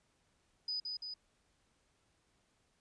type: tone with echo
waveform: sine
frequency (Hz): 4978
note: D#8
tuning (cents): 0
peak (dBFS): -35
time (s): 0.68-0.8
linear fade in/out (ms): 5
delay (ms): 170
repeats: 2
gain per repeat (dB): -3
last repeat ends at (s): 1.14
effects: pink hiss -75 dBFS RMS until 2.8 s + resampled to 22050 Hz